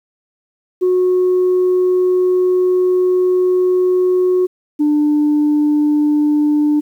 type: tone pair in turn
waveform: sine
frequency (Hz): 365.6 / 297.5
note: F#4 / D4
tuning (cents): -21 / +22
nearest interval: major third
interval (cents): 357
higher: first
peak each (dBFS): -9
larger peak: neither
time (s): 0.81-4.47 / 4.79-6.81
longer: first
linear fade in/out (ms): 20
effects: tanh soft clip ceiling -8 dBFS + 8-bit